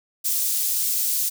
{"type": "high-pass noise", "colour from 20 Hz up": "white", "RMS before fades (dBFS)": -23, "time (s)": [0.24, 1.3], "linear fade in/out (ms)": 20, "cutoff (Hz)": 5900, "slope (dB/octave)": 12, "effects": []}